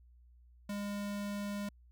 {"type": "tone", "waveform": "square", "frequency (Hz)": 203.5, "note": "G#3", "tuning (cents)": -35, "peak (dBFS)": -37, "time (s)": [0.69, 1.69], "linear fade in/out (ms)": 5, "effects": ["added 60 Hz sine -58 dBFS peak until 1.91 s"]}